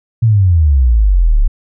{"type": "exponential sweep", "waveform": "sine", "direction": "down", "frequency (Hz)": [118.7, 32.7], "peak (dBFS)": -6, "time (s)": [0.22, 1.48], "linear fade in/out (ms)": 10, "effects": []}